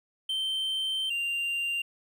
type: tone pair in turn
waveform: triangle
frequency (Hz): 3113 / 2783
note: G7 / F7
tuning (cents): -13 / -7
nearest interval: major second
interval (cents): 194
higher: first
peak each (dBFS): -26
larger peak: neither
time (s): 0.29-1.1 / 1.1-1.82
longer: first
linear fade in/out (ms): 5
effects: none